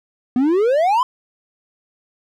triangle exponential sweep, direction up, 240 to 1053 Hz, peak -11 dBFS, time 0.36-1.03 s, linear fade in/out 2 ms, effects none

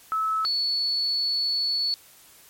sine tone pair in turn, 1300 / 4426 Hz, E6 / C#8, -24 / -3 cents, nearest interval octave + major sixth, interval 2121 cents, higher second, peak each -22 dBFS, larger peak neither, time 0.12-0.45 / 0.45-1.94 s, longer second, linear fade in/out 0 ms, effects white hiss -52 dBFS RMS until 2.49 s + MP3 64 kbps

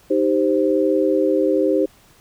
sine chord, C minor, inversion first, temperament equal, 311.1 / 392 / 523.3 Hz, Eb4 / G4 / C5, 0 / 0 / 0 cents, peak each -19 dBFS, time 0.1-1.86 s, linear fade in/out 10 ms, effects pink hiss -52 dBFS RMS until 2.2 s

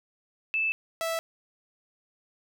sine / sawtooth tone pair in turn, 2630 / 657.5 Hz, E7 / E5, -5 / -5 cents, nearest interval 2 octaves, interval 2400 cents, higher first, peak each -24 dBFS, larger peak neither, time 0.54-0.72 / 1.01-1.19 s, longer neither, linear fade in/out 0 ms, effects none

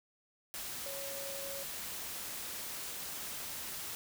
sine tone in noise, 553 Hz, C#5, 4 cents flat, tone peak -44 dBFS, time 0.86-1.63 s, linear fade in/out 0 ms, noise white, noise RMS -42 dBFS, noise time 0.54-3.95 s, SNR -5 dB, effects none

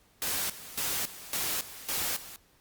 white noise with tremolo, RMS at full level -31 dBFS, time 0.22-2.36 s, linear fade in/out 0 ms, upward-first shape square, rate 1.8 Hz, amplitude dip 80%, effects pink hiss -64 dBFS RMS until 2.6 s + Opus 48 kbps

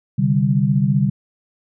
sine tone cluster, 132.7 / 147.9 / 196.2 Hz, C3 / D3 / G3, +25 / +13 / +2 cents, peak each -18 dBFS, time 0.18-1.1 s, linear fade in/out 10 ms, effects none

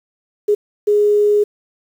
sine tone bursts at uneven times, 415.3 Hz, G#4, in tune, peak -10 dBFS, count 2, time 0.48-0.55 / 0.87-1.44 s, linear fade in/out 10 ms, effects 7-bit

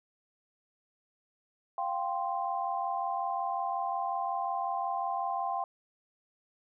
sine chord, F suspended second, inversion none, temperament equal, 698.5 / 784 / 1046.5 Hz, F5 / G5 / C6, 0 / 0 / 0 cents, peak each -35 / -33 / -35 dBFS, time 1.78-5.64 s, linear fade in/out 2 ms, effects none

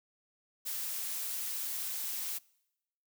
blue noise, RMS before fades -37 dBFS, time 0.65-2.39 s, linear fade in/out 20 ms, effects noise-tail reverb RT60 0.9 s tail -25 dB re dry

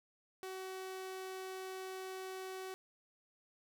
sawtooth tone, 376.9 Hz, F#4, 32 cents sharp, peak -39 dBFS, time 0.43-2.74 s, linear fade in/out 0 ms, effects none

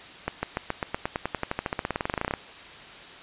accelerating click train, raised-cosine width 0.5 ms, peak -11 dBFS, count 29, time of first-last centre 0.28-2.338 s, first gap 150 ms, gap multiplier 0.94, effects white hiss -44 dBFS RMS until 3.22 s + resampled to 8000 Hz

